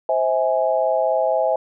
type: chord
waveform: sine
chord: C augmented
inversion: none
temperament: equal with one note detuned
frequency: 523.3 / 647.6 / 830.6 Hz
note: C5 / E5 / G#5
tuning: 0 / -31 / 0 cents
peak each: -21 / -19 / -23 dBFS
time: 0.09-1.56 s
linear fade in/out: 2 ms
effects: none